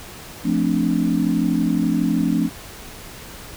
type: chord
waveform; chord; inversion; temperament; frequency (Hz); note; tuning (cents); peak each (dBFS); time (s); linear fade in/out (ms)
sine; D minor seventh; first; equal; 174.61 / 220 / 261.6 / 293.7; F3 / A3 / C4 / D4; 0 / 0 / 0 / 0; -22; 0.43-2.5; 50
effects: pink hiss -38 dBFS RMS until 3.56 s